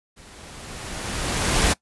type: noise with level ramp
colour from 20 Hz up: pink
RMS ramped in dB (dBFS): -47 to -17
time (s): 0.16-1.74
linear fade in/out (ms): 20
effects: noise-tail reverb RT60 0.1 s tail -21 dB re dry + resampled to 24000 Hz